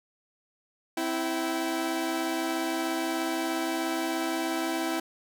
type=tone cluster; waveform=sawtooth; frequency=262.3 / 328.6 / 770 Hz; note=C4 / E4 / G5; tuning=+4 / -5 / -31 cents; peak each=-32 / -25 / -31 dBFS; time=0.97-5 s; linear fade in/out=5 ms; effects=none